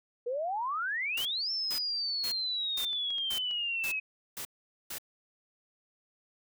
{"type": "exponential two-way sweep", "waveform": "sine", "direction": "up then down", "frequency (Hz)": [466.2, 5390, 2528], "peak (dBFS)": -30, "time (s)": [0.26, 4], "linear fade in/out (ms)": 10, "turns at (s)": 1.51}
{"type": "noise bursts", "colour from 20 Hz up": "white", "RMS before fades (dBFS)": -39, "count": 8, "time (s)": [1.17, 4.984], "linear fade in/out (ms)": 5, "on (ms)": 83, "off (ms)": 450}
{"type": "clicks", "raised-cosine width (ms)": 0.2, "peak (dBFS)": -32, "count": 5, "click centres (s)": [2.808, 2.931, 3.105, 3.183, 3.511]}
{"effects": []}